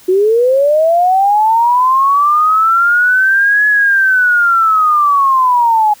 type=linear two-way sweep; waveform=sine; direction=up then down; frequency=359.2 to 1700 to 829 Hz; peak=-7 dBFS; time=0.08-5.94 s; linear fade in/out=10 ms; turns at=3.67 s; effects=white hiss -42 dBFS RMS until 6 s